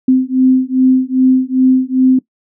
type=beating tone pair; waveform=sine; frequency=257.5 / 260 Hz; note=C4 / C4; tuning=-28 / -11 cents; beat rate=2.5 Hz; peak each=-11 dBFS; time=0.08-2.19 s; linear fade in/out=5 ms; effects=noise-tail reverb RT60 0.1 s tail -20 dB re dry

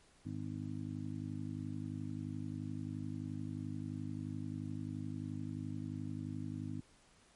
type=harmonic tone; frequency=51.5 Hz; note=G#1; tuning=14 cents flat; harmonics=2 / 3 / 4 / 5 / 6; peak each=-44 / -45 / -50 / -44 / -48 dBFS; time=0.25-6.81 s; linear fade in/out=10 ms; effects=pink hiss -66 dBFS RMS until 7.35 s + MP3 48 kbps

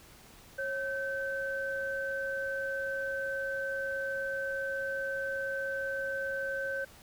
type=tone pair together; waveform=sine; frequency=545 / 1541.5 Hz; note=C#5 / G6; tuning=-29 / -29 cents; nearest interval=octave + tritone; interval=1800 cents; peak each=-35 / -34 dBFS; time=0.58-6.85 s; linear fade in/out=10 ms; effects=pink hiss -55 dBFS RMS until 7.02 s

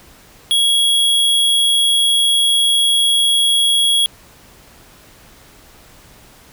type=tone; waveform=square; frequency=3322 Hz; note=G#7; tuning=in tune; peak=-12 dBFS; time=0.51-4.06 s; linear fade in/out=0 ms; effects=pink hiss -45 dBFS RMS until 6.52 s

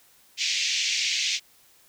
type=band-pass noise; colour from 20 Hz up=pink; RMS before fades=-26 dBFS; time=0.37-1.4 s; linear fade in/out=50 ms; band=2200 to 6700 Hz; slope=48 dB/octave; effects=white hiss -58 dBFS RMS until 1.88 s

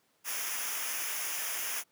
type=noise with comb filter; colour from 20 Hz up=white; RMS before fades=-35 dBFS; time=0.24-1.84 s; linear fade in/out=50 ms; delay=0.24 ms; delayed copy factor=-0.75; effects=pink hiss -71 dBFS RMS until 1.91 s + high-pass 200 Hz 12 dB/octave

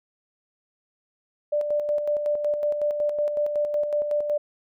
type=tone with tremolo; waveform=sine; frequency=591 Hz; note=D5; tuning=11 cents sharp; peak=-20 dBFS; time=1.52-4.38 s; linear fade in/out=10 ms; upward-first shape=square; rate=5.4 Hz; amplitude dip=45%; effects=none

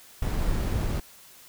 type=noise with sample-and-hold; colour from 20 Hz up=brown; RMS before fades=-26 dBFS; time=0.22-1 s; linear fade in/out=5 ms; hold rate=8820 Hz; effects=white hiss -51 dBFS RMS until 1.48 s

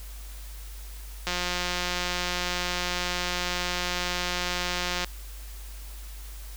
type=click train; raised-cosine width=0.2 ms; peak=-11 dBFS; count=673; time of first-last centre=1.27-5.045 s; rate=178 Hz; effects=added 50 Hz sine -38 dBFS peak until 6.56 s + white hiss -48 dBFS RMS until 6.56 s

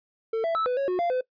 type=tone with pitch steps; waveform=triangle; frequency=448.5 / 664 / 1310 / 498.3 / 552 / 364.1 / 692 / 508 Hz; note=A4 / E5 / E6 / B4 / C#5 / F#4 / F5 / B4; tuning=+33 / +12 / -11 / +15 / -7 / -28 / -16 / +49 cents; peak=-21 dBFS; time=0.33-1.21 s; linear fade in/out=5 ms; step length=110 ms; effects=noise-tail reverb RT60 0.1 s tail -20 dB re dry + resampled to 11025 Hz

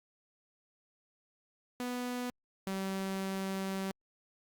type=tone pair in turn; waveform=sawtooth; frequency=246.9 / 192.46 Hz; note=B3 / G3; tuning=0 / -32 cents; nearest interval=major third; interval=432 cents; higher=first; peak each=-31 / -30 dBFS; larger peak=second; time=1.8-2.3 / 2.67-3.91 s; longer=second; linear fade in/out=0 ms; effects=Opus 48 kbps

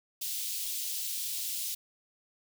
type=high-pass noise; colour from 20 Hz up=white; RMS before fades=-35 dBFS; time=0.21-1.75 s; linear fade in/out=10 ms; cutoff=3000 Hz; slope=24 dB/octave; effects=none

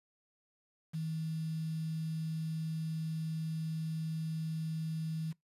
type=tone with quantisation; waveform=sine; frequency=159.7 Hz; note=D#3; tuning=45 cents sharp; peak=-34 dBFS; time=0.93-5.33 s; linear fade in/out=20 ms; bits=9; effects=noise-tail reverb RT60 0.2 s tail -25 dB re dry + resampled to 32000 Hz

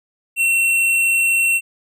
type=tone with tanh clipping; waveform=sine; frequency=2716 Hz; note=F7; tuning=49 cents flat; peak=-15 dBFS; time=0.36-1.61 s; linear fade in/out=50 ms; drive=16 dB; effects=none

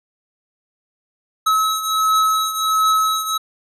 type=beating tone pair; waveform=square; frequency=1289 / 1290.4 Hz; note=E6 / E6; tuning=-39 / -37 cents; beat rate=1.4 Hz; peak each=-17 / -22 dBFS; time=1.46-3.38 s; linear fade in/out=10 ms; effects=resampled to 32000 Hz

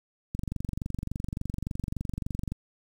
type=click train; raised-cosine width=5 ms; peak=-19 dBFS; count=52; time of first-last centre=0.35-2.52 s; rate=23.5 Hz; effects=8-bit

